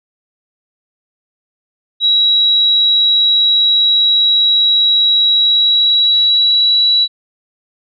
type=tone with pitch glide; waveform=sine; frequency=3875 to 3920 Hz; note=B7 to B7; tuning=-34 to -14 cents; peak=-8 dBFS; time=2-7.08 s; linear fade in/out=50 ms; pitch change=+20 cents; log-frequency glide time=5.34-6.89 s; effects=none